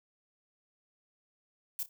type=noise with echo; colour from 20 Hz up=violet; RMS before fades=-35 dBFS; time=1.79-1.83 s; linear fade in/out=0 ms; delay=30 ms; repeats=2; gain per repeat=-14 dB; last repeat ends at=1.89 s; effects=none